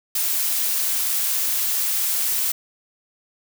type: noise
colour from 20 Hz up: blue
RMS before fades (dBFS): -22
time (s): 0.15-2.52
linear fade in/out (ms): 5
effects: none